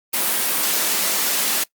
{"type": "high-pass noise", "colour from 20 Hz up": "white", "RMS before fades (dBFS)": -20, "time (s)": [0.13, 1.64], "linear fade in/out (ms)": 10, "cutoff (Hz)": 180, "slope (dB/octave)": 48, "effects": ["noise-tail reverb RT60 0.1 s tail -21 dB re dry", "Opus 32 kbps"]}